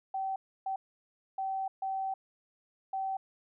sine tone bursts at uneven times, 770 Hz, G5, 31 cents flat, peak -31 dBFS, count 5, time 0.14-0.36 / 0.66-0.76 / 1.38-1.68 / 1.82-2.14 / 2.93-3.17 s, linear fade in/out 5 ms, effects none

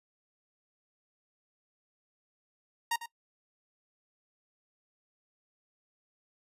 sawtooth tone with echo, 932.3 Hz, A#5, in tune, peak -24 dBFS, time 2.91-2.96 s, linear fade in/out 5 ms, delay 100 ms, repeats 1, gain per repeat -12 dB, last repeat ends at 3.06 s, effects noise-tail reverb RT60 0.1 s tail -20 dB re dry + resampled to 32000 Hz

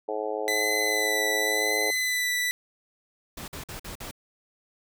harmonic tone, 107.1 Hz, A2, 46 cents flat, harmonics 3 / 4 / 5 / 6 / 7 / 8, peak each -39 / -31 / -33 / -36 / -36 / -38 dBFS, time 0.08-1.91 s, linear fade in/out 5 ms
sawtooth tone with vibrato, 2001 Hz, B6, 22 cents sharp, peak -21 dBFS, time 0.48-2.51 s, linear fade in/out 0 ms, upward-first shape sine, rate 0.92 Hz, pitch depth 24 cents each way
pink noise bursts, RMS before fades -38 dBFS, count 5, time 3.37-4.112 s, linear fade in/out 5 ms, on 110 ms, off 48 ms
effects none

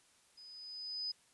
sine tone with level ramp, 5000 Hz, D#8, 8 cents sharp, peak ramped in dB -53 to -35 dBFS, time 0.37-1.12 s, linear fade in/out 10 ms, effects white hiss -68 dBFS RMS until 1.33 s + resampled to 24000 Hz

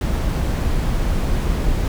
brown noise, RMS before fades -19 dBFS, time 0.01-1.88 s, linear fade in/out 2 ms, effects none

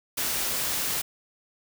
white noise, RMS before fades -28 dBFS, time 0.17-1.02 s, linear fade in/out 10 ms, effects none

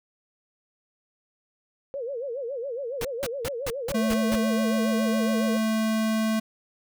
sine tone with vibrato, 510 Hz, C5, 44 cents flat, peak -29 dBFS, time 1.94-5.57 s, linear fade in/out 0 ms, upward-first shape sine, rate 7.2 Hz, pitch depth 200 cents each way
pink noise bursts, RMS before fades -31 dBFS, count 7, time 3.01-4.356 s, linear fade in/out 2 ms, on 38 ms, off 180 ms
square tone, 220 Hz, A3, in tune, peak -23 dBFS, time 3.94-6.4 s, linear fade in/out 10 ms
effects none

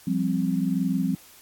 sine chord, F suspended second, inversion none, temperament equal, 174.61 / 196 / 261.6 Hz, F3 / G3 / C4, 0 / 0 / 0 cents, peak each -26 dBFS, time 0.07-1.15 s, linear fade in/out 5 ms, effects white hiss -51 dBFS RMS until 1.41 s + AAC 64 kbps

